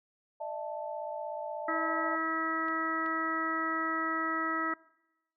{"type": "chord", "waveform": "sine", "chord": "D suspended second", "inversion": "none", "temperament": "equal with one note detuned", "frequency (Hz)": [602.8, 659.3, 880], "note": ["D5", "E5", "A5"], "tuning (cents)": [45, 0, 0], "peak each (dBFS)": -39, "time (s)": [0.4, 2.16], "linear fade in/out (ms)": 10}
{"type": "harmonic tone", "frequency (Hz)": 323, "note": "E4", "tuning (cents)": -35, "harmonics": [1, 2, 3, 4, 5, 6], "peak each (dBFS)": [-36, -42, -43, -32, -42, -36], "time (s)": [1.68, 4.74], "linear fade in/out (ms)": 5}
{"type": "clicks", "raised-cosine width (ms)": 0.3, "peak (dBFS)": -35, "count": 2, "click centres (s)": [2.684, 3.062]}
{"effects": ["noise-tail reverb RT60 0.9 s tail -22 dB re dry"]}